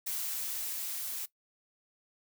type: noise with level ramp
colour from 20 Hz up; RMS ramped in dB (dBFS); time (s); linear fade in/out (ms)
blue; -35 to -38; 0.06-1.26; 10
effects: noise-tail reverb RT60 0.1 s tail -18 dB re dry